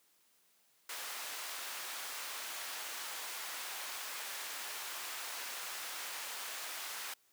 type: high-pass noise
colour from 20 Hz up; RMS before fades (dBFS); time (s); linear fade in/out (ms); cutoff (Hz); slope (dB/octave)
pink; -43; 0.89-7.14; 5; 1000; 12
effects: white hiss -71 dBFS RMS until 7.32 s + high-pass 150 Hz 12 dB/octave